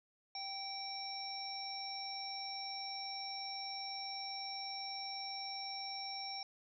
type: harmonic tone with a mistuned harmonic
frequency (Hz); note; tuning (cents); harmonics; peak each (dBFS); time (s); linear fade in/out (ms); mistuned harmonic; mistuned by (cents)
784; G5; 0; 1 / 3 / 5 / 7; -46 / -51 / -52 / -43; 0.35-6.43; 2; 3; -28
effects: none